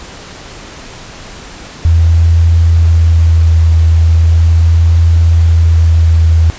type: tone with vibrato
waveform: sine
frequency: 82.41 Hz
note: E2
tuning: in tune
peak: -4 dBFS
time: 1.85-6.5 s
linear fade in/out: 0 ms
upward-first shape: triangle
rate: 0.39 Hz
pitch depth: 21 cents each way
effects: pink hiss -30 dBFS RMS until 6.58 s + resampled to 16000 Hz